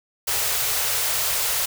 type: band-stop noise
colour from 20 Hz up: white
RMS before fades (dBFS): -23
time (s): 0.27-1.66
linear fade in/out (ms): 10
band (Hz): 140 to 400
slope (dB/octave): 48
effects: none